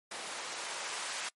blue noise with band-pass filter sweep, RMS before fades -40 dBFS, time 0.11-1.29 s, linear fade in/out 5 ms, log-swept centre 520 to 960 Hz, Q 0.74, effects noise-tail reverb RT60 0.1 s tail -24 dB re dry + MP3 48 kbps

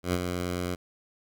10% pulse tone with ADSR envelope, 89.2 Hz, F2, 37 cents sharp, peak -15 dBFS, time 0.03-0.76 s, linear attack 100 ms, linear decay 49 ms, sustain -6 dB, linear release 24 ms, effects none

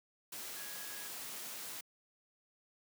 sine tone in noise, 1661.2 Hz, G#6, in tune, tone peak -53 dBFS, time 0.56-1.08 s, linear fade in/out 5 ms, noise white, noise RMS -45 dBFS, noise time 0.32-1.81 s, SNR -11 dB, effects high-pass 150 Hz 12 dB/octave

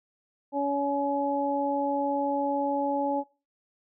harmonic tone, 282.1 Hz, C#4, 30 cents sharp, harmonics 1 / 2 / 3, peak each -29 / -29 / -29 dBFS, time 0.52-3.24 s, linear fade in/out 50 ms, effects noise-tail reverb RT60 0.3 s tail -19 dB re dry

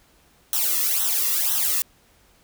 blue noise with flanger, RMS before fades -22 dBFS, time 0.53-1.82 s, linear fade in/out 0 ms, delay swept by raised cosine 0.42 to 1.33 ms, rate 2 Hz, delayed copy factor -0.95, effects pink hiss -58 dBFS RMS until 2.43 s

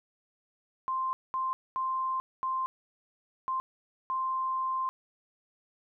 sine tone bursts at uneven times, 1046.5 Hz, C6, in tune, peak -28 dBFS, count 6, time 0.88-1.13 / 1.34-1.53 / 1.76-2.2 / 2.43-2.66 / 3.48-3.6 / 4.1-4.89 s, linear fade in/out 0 ms, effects none

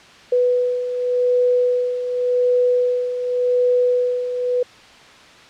sine beating tone pair, 493.9 / 494.78 Hz, B4 / B4, 0 / +3 cents, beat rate 0.88 Hz, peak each -23 / -16 dBFS, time 0.32-4.63 s, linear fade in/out 5 ms, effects white hiss -44 dBFS RMS until 5.49 s + low-pass 4000 Hz 12 dB/octave

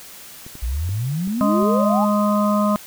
clicks, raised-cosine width 3 ms, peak -25 dBFS, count 5, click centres 0.465 / 0.554 / 0.891 / 1.275 / 1.627 s
sine exponential sweep, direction up, 55 to 880 Hz, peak -20 dBFS, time 0.62-2.05 s, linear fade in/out 10 ms
harmonic tone, 207.7 Hz, G#3, in tune, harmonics 1 / 3 / 5 / 6, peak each -17 / -22 / -24 / -25 dBFS, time 1.41-2.76 s, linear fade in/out 0 ms
effects white hiss -40 dBFS RMS until 2.86 s

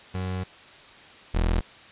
30% pulse tone pair in turn, 92.6 / 41.27 Hz, F#2 / E1, +2 / +3 cents, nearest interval octave + major second, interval 1399 cents, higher first, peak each -25 / -18 dBFS, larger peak second, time 0.14-0.44 / 1.34-1.61 s, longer first, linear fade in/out 10 ms, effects white hiss -48 dBFS RMS until 1.91 s + resampled to 8000 Hz

